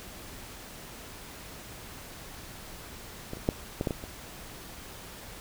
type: clicks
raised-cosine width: 2 ms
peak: -22 / -30 / -10 / -15 / -14 / -17 / -25 dBFS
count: 7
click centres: 3.334 / 3.371 / 3.489 / 3.811 / 3.872 / 3.908 / 4.039 s
effects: pink hiss -45 dBFS RMS until 5.4 s